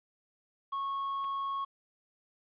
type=tone; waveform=triangle; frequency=1100 Hz; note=C#6; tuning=14 cents flat; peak=-30 dBFS; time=0.72-1.65 s; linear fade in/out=10 ms
type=clicks; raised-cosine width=0.2 ms; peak=-36 dBFS; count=2; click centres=1.241 / 1.247 s
effects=resampled to 8000 Hz + 11-bit